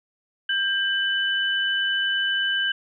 sine tone pair together, 1587 / 2996 Hz, G6 / F#7, +21 / +21 cents, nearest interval major seventh, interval 1100 cents, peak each -23 / -24 dBFS, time 0.49-2.72 s, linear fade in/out 5 ms, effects none

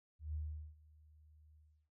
sine tone with ADSR envelope, 76.5 Hz, D#2, 29 cents flat, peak -37 dBFS, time 0.19-1.9 s, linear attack 150 ms, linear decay 410 ms, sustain -24 dB, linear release 340 ms, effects none

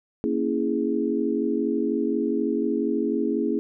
sine chord, A# half-diminished seventh, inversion none, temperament equal, 233.1 / 277.2 / 329.6 / 415.3 Hz, A#3 / C#4 / E4 / G#4, 0 / 0 / 0 / 0 cents, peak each -27 dBFS, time 0.24-3.59 s, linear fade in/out 0 ms, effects none

